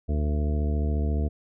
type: harmonic tone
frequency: 74.3 Hz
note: D2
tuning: 21 cents sharp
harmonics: 1 / 2 / 3 / 4 / 5 / 6 / 7 / 9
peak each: -23 / -34 / -33 / -37 / -42 / -38 / -45 / -41 dBFS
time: 0.08-1.29 s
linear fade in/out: 20 ms
effects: none